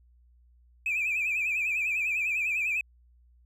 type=tone with vibrato; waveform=triangle; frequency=2465 Hz; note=D#7; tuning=17 cents flat; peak=-23 dBFS; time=0.86-2.81 s; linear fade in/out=2 ms; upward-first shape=sine; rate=10 Hz; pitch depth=96 cents each way; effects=tanh soft clip ceiling -22 dBFS + added 60 Hz sine -57 dBFS peak until 3.45 s